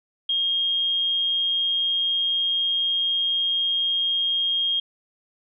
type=tone; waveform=sine; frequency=3238 Hz; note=G#7; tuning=45 cents flat; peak=-20 dBFS; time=0.29-4.8 s; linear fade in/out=5 ms; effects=none